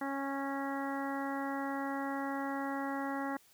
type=harmonic tone; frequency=275.5 Hz; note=C#4; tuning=11 cents flat; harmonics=1 / 2 / 3 / 4 / 5 / 6 / 7; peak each=-37 / -43 / -40 / -44 / -46 / -47 / -46 dBFS; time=0.01-3.37 s; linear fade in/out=5 ms; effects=white hiss -64 dBFS RMS until 3.53 s